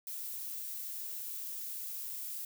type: noise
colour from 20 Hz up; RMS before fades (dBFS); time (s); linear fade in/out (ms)
violet; -41; 0.07-2.45; 2
effects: none